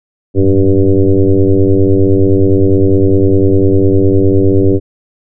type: tone with frequency modulation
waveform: sine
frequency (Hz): 195.9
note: G3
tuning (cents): -1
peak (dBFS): -5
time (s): 0.34-4.8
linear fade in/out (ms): 50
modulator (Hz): 95.5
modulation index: 2.7
effects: none